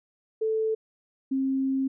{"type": "tone pair in turn", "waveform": "sine", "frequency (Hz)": [440, 267.3], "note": ["A4", "C4"], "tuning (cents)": [0, 37], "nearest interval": "major sixth", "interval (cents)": 863, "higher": "first", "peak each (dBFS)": -23, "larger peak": "neither", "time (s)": [[0.41, 0.75], [1.31, 1.88]], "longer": "second", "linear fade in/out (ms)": 10, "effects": []}